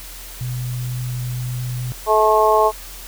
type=tone; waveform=sine; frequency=124.4 Hz; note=B2; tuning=13 cents sharp; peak=-22 dBFS; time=0.41-1.92 s; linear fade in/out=0 ms
type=harmonic tone; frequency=216.2 Hz; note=A3; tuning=30 cents flat; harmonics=2 / 3 / 4 / 5; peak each=-17 / -17 / -17 / -17 dBFS; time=2.06-2.72 s; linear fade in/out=50 ms
effects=added 42 Hz sine -37 dBFS peak until 3.07 s + white hiss -37 dBFS RMS until 3.07 s